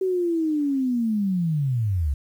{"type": "linear sweep", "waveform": "sine", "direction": "down", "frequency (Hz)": [382.4, 65], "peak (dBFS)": -20, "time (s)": [0.01, 2.14], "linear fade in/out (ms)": 5, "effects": ["9-bit"]}